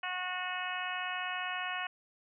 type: harmonic tone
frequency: 365 Hz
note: F#4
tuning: 24 cents flat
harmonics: 2 / 3 / 4 / 5 / 6 / 7 / 8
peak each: -41 / -41 / -41 / -41 / -46 / -41 / -43 dBFS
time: 0.03-1.87 s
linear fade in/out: 5 ms
effects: none